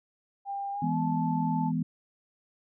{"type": "tone with pitch glide", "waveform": "sine", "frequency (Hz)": [797, 874.2], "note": ["G5", "A5"], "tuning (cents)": [28, -11], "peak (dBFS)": -31, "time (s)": [0.45, 1.72], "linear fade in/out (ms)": 50, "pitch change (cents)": 161, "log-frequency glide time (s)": [0.72, 0.99]}
{"type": "chord", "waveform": "sine", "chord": "E major", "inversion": "none", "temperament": "equal", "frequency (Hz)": [164.81, 207.7, 246.9], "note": ["E3", "G#3", "B3"], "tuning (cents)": [0, 0, 0], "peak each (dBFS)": [-29, -34, -30], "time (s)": [0.82, 1.83], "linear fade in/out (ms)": 5}
{"effects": []}